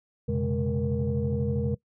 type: tone cluster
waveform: sine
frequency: 87.3 / 126.4 / 138.7 / 209.2 / 470.9 Hz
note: F2 / B2 / C#3 / G#3 / A#4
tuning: 0 / +41 / +1 / +13 / +18 cents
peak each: -30 dBFS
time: 0.28-1.75 s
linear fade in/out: 10 ms
effects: noise-tail reverb RT60 0.1 s tail -20 dB re dry + tanh soft clip ceiling -17 dBFS